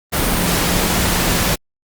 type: tone in noise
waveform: sine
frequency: 177.3 Hz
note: F3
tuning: 26 cents sharp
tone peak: -24 dBFS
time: 0.12-1.56 s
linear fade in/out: 20 ms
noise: pink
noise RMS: -17 dBFS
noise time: 0.12-1.56 s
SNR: -10 dB
effects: Opus 32 kbps